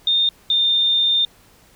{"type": "tone pair in turn", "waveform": "sine", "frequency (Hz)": [3643, 3618], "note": ["A#7", "A7"], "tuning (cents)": [-41, 48], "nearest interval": "unison", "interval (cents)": 11, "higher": "first", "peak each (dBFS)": [-14, -14], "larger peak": "neither", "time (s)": [[0.07, 0.29], [0.5, 1.25]], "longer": "second", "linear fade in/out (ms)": 2, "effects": ["pink hiss -52 dBFS RMS until 1.75 s"]}